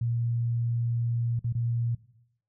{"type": "tone with dropouts", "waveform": "sine", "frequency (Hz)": 117.8, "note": "A#2", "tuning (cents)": 19, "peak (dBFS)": -25, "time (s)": [0.01, 1.95], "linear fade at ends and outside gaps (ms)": 5, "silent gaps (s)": [[1.393, 1.443], [1.526, 1.55]], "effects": ["noise-tail reverb RT60 0.8 s tail -18 dB re dry"]}